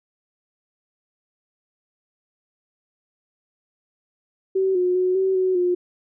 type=tone with pitch steps; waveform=sine; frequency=381.6 / 361.3 / 367.3 / 380.9 / 372.7 / 356.9 Hz; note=G4 / F#4 / F#4 / G4 / F#4 / F4; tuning=-47 / -41 / -13 / -50 / +13 / +38 cents; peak=-17 dBFS; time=4.55-5.75 s; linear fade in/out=10 ms; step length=200 ms; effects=none